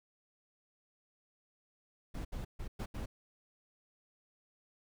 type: noise bursts at uneven times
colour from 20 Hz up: brown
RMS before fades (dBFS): -40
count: 5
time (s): 2.14-2.25 / 2.32-2.45 / 2.59-2.68 / 2.79-2.86 / 2.94-3.06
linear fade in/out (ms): 10
effects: none